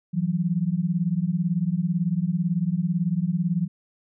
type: beating tone pair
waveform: sine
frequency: 164.81 / 182.81 Hz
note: E3 / F#3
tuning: 0 / -21 cents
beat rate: 18 Hz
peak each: -24 / -24 dBFS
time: 0.13-3.68 s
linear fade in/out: 20 ms
effects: none